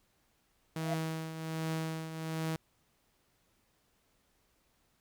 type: tone with exponential growth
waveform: triangle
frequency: 677 Hz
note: E5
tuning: 46 cents sharp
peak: -28 dBFS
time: 0.75-0.94 s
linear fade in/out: 5 ms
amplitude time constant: 40 ms
type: tone with tremolo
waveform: sawtooth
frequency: 160.4 Hz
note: E3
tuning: 47 cents flat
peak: -28 dBFS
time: 0.76-2.56 s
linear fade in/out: 2 ms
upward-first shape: triangle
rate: 1.3 Hz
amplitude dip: 65%
effects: pink hiss -73 dBFS RMS until 5 s